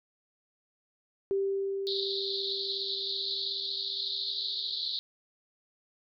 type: tone with exponential decay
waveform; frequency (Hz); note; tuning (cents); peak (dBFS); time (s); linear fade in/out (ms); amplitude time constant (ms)
sine; 392; G4; 0; -25; 1.31-4.95; 0; 790
type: band-pass noise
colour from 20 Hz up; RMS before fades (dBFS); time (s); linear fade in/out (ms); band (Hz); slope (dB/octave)
pink; -34; 1.87-4.99; 0; 3600 to 4500; 96
effects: none